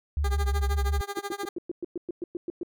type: tone with vibrato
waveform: sine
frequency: 69.3 Hz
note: C#2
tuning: in tune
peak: -23 dBFS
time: 0.17-1.01 s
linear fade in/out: 0 ms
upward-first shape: square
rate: 5.6 Hz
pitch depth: 84 cents each way
type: tone with tremolo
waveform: 15% pulse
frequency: 403 Hz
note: G4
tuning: 48 cents sharp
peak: -23 dBFS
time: 0.24-1.49 s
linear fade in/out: 5 ms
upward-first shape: sine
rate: 13 Hz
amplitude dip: 95%
type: tone bursts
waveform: sine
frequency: 346.9 Hz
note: F4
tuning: 12 cents flat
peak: -28 dBFS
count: 12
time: 1.17-2.632 s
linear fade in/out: 2 ms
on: 21 ms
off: 110 ms
effects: none

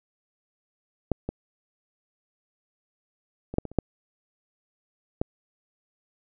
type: clicks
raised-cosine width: 2 ms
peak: -9 / -16 / -21 / -7 / -21 / -29 / -7 / -11 dBFS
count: 8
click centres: 1.117 / 1.29 / 3.54 / 3.584 / 3.653 / 3.716 / 3.787 / 5.215 s
effects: none

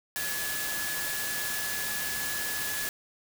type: tone in noise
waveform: sine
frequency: 1703 Hz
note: G#6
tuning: 43 cents sharp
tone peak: -35 dBFS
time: 0.16-2.89 s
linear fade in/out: 0 ms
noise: white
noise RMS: -33 dBFS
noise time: 0.16-2.89 s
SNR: -5 dB
effects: none

